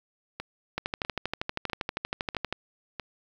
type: two click trains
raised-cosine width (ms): 0.3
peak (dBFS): -18 / -13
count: 5 / 23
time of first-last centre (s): 0.4-2.997 / 0.78-2.526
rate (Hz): 1.54 / 12.6
effects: 8-bit